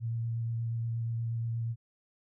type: tone with vibrato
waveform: sine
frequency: 115.4 Hz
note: A#2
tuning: 17 cents flat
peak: -30 dBFS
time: 0-1.76 s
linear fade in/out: 50 ms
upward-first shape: sine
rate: 8.4 Hz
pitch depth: 14 cents each way
effects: none